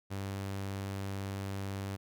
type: tone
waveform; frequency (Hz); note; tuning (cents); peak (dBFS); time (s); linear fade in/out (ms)
sawtooth; 98; G2; 0; -32; 0.1-1.97; 20
effects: none